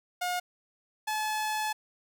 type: tone pair in turn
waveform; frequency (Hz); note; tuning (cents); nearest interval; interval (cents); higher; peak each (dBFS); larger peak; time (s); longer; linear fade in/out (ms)
sawtooth; 717 / 859.4; F5 / A5; +45 / -41; minor third; 314; second; -25; neither; 0.21-0.4 / 1.07-1.73; second; 10
effects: none